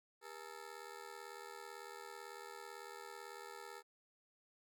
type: ring-modulated tone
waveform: 15% pulse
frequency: 440 Hz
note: A4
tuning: in tune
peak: -40 dBFS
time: 0.21-3.83 s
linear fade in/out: 50 ms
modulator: 39 Hz
effects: none